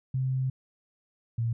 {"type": "tone pair in turn", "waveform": "sine", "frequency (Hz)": [130.81, 115.7], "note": ["C3", "A#2"], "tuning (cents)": [0, -13], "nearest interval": "major second", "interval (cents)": 213, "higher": "first", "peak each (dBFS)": -25, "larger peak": "neither", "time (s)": [[0.14, 0.5], [1.38, 1.53]], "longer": "first", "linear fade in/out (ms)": 5, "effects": []}